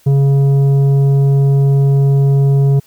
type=tone with tanh clipping; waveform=sine; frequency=138.59 Hz; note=C#3; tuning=in tune; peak=-9 dBFS; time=0.06-2.8 s; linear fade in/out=10 ms; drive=8 dB; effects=white hiss -50 dBFS RMS until 2.86 s